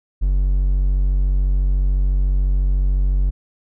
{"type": "tone", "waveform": "triangle", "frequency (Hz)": 47, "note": "F#1", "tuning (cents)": 28, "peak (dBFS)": -12, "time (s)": [0.21, 3.31], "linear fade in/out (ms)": 20, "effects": []}